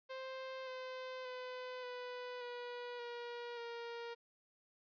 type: tone with pitch steps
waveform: sawtooth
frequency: 524 / 514.4 / 505 / 495.7 / 486.7 / 477.7 / 469 Hz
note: C5 / C5 / B4 / B4 / B4 / A#4 / A#4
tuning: +2 / -30 / +39 / +6 / -25 / +42 / +11 cents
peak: -40 dBFS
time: 0.09-4.15 s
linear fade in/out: 20 ms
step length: 580 ms
effects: resampled to 11025 Hz